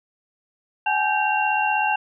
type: tone cluster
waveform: sine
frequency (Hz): 772 / 848 / 1566 / 2751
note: G5 / G#5 / G6 / F7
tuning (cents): -27 / +36 / -2 / -27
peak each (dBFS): -26 / -21 / -27 / -25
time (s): 0.86-1.96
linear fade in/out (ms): 5
effects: none